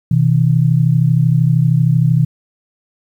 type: tone pair together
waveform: sine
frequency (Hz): 126.67 / 159.6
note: B2 / D#3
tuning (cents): +44 / +44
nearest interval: major third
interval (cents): 400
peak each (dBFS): -12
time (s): 0.11-2.25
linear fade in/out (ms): 5
effects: 8-bit